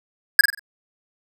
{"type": "tone with echo", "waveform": "square", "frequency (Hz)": 1661.2, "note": "G#6", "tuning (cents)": 0, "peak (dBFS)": -6, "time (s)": [0.39, 0.41], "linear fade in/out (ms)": 2, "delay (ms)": 46, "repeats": 4, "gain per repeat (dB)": -8, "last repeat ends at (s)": 0.594, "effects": []}